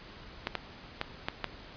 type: clicks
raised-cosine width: 0.3 ms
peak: -14 dBFS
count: 5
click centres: 0.471 / 0.553 / 1.014 / 1.285 / 1.443 s
effects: pink hiss -49 dBFS RMS until 1.76 s + resampled to 11025 Hz